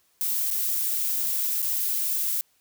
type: noise with dropouts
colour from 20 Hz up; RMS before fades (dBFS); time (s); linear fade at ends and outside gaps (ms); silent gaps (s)
violet; -26; 0.21-2.41; 0; 0.504-0.512 / 1.16-1.163 / 1.619-1.626
effects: white hiss -66 dBFS RMS until 2.6 s